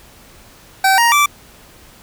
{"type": "tone with pitch steps", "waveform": "25% pulse", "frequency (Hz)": [770, 938, 1166], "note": ["G5", "A#5", "D6"], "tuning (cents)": [-31, 11, -13], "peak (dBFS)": -6, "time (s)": [0.84, 1.26], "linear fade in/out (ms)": 5, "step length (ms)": 140, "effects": ["pink hiss -44 dBFS RMS until 2.02 s"]}